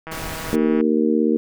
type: click train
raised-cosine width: 0.5 ms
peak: -18 dBFS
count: 120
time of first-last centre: 0.07-0.809 s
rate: 161 Hz
type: noise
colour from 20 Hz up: pink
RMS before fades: -31 dBFS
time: 0.11-0.56 s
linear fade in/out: 10 ms
type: harmonic tone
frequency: 77.1 Hz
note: D#2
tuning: 15 cents flat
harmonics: 3 / 4 / 5 / 6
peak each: -19 / -20 / -23 / -22 dBFS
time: 0.53-1.37 s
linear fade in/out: 0 ms
effects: none